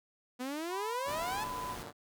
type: exponential sweep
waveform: sawtooth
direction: up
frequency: 244.1 to 890 Hz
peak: -32 dBFS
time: 0.39-1.45 s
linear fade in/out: 20 ms
type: tone with pitch glide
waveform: sine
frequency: 991 to 1001.4 Hz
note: B5 to B5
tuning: +6 to +24 cents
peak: -37 dBFS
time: 0.69-1.77 s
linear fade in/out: 50 ms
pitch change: +18 cents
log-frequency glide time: 1.2-1.31 s
type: chord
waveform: 5% pulse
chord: Gb augmented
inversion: none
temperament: equal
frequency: 92.5 / 116.54 / 146.83 Hz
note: Gb2 / Bb2 / D3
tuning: 0 / 0 / 0 cents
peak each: -37 dBFS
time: 1.04-1.93 s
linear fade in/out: 50 ms
type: noise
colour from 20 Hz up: pink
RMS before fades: -47 dBFS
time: 1.07-1.84 s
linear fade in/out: 20 ms
effects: none